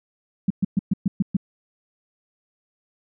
sine tone bursts, 193.2 Hz, G3, 25 cents flat, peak -15 dBFS, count 7, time 0.48-1.368 s, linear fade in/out 5 ms, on 24 ms, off 120 ms, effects none

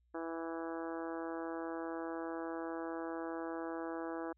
harmonic tone, 164.81 Hz, E3, in tune, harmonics 2 / 3 / 4 / 5 / 6 / 7 / 8 / 9 / 10, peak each -41 / -45 / -47 / -49 / -51 / -52 / -53 / -54 / -55 dBFS, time 0.14-4.33 s, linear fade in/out 10 ms, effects added 60 Hz sine -70 dBFS peak until 4.37 s

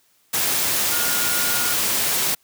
sine tone in noise, 1428 Hz, F6, 38 cents sharp, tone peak -28 dBFS, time 0.91-1.74 s, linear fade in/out 10 ms, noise white, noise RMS -21 dBFS, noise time 0.33-2.35 s, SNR -10 dB, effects white hiss -61 dBFS RMS until 2.43 s + high-pass 80 Hz 12 dB/octave

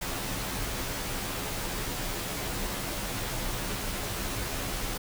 pink noise with comb filter, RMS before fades -33 dBFS, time 0.01-4.98 s, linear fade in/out 10 ms, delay 13 ms, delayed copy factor -0.65, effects none

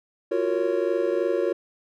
triangle chord, Gb major seventh, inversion third, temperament just, 346.9 / 370 / 462.5 / 555 Hz, F4 / Gb4 / Bb4 / Db5, -12 / 0 / -14 / +2 cents, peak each -25 dBFS, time 0.31-1.53 s, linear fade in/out 10 ms, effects none

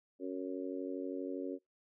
harmonic tone, 92.5 Hz, F#2, in tune, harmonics 3 / 4 / 5 / 6, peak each -40 / -42 / -44 / -46 dBFS, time 0.19-1.59 s, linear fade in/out 50 ms, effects noise-tail reverb RT60 0.2 s tail -26 dB re dry

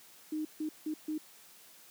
sine tone bursts at uneven times, 308.8 Hz, D#4, 13 cents flat, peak -32 dBFS, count 4, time 0.32-0.45 / 0.6-0.69 / 0.86-0.94 / 1.08-1.18 s, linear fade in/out 5 ms, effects white hiss -57 dBFS RMS until 1.9 s + high-pass 150 Hz 12 dB/octave

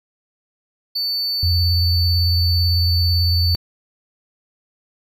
triangle tone, 4500 Hz, C#8, 25 cents sharp, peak -18 dBFS, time 0.95-3.56 s, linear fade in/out 10 ms
sine tone with vibrato, 87.31 Hz, F2, in tune, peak -15 dBFS, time 1.43-3.55 s, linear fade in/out 0 ms, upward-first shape sine, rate 18 Hz, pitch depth 63 cents each way
effects none

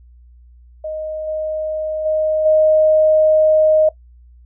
sine tone with level steps, 622.3 Hz, D#5, in tune, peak -22 / -19 / -14 / -9 dBFS, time 0.84-3.89 s, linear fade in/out 5 ms, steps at 1.27 / 2.05 / 2.45 s, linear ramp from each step 10 ms, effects noise-tail reverb RT60 0.1 s tail -17 dB re dry + added 60 Hz sine -42 dBFS peak until 4.45 s

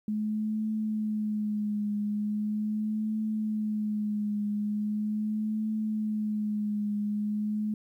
sine tone with vibrato, 212.1 Hz, G#3, 37 cents sharp, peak -27 dBFS, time 0.08-7.74 s, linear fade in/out 2 ms, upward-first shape triangle, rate 0.4 Hz, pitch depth 42 cents each way, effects 11-bit

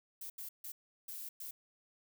violet noise bursts at uneven times, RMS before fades -45 dBFS, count 5, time 0.21-0.3 / 0.38-0.49 / 0.64-0.72 / 1.08-1.29 / 1.4-1.51 s, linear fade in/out 5 ms, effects none

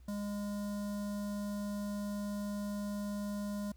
square tone with notch filter, 204.7 Hz, G#3, 25 cents flat, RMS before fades -38 dBFS, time 0.08-3.72 s, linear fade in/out 5 ms, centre 2400 Hz, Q 0.6, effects added 62 Hz sine -54 dBFS peak until 3.76 s + pink hiss -72 dBFS RMS until 3.76 s

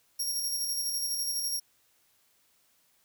20% pulse tone with tremolo, 5588 Hz, F8, in tune, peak -23 dBFS, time 0.19-1.6 s, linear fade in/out 10 ms, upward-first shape square, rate 12 Hz, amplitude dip 30%, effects white hiss -68 dBFS RMS until 3.04 s

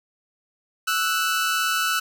sawtooth tone pair together, 1318.5 / 1481.4 Hz, E6 / F#6, 0 / +2 cents, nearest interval major second, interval 202 cents, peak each -20 dBFS, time 0.87-2 s, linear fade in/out 10 ms, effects none

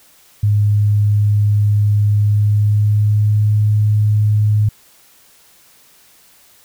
sine tone with pitch glide, 103.83 to 105.64 Hz, G#2 to G#2, 0 to +30 cents, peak -10 dBFS, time 0.43-4.69 s, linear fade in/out 5 ms, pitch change +30 cents, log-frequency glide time 2.15-3.57 s, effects white hiss -49 dBFS RMS until 6.64 s

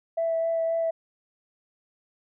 sine tone with vibrato, 659.3 Hz, E5, in tune, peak -22 dBFS, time 0.17-0.91 s, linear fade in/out 10 ms, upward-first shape sine, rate 3.8 Hz, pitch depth 10 cents each way, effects tanh soft clip ceiling -18 dBFS

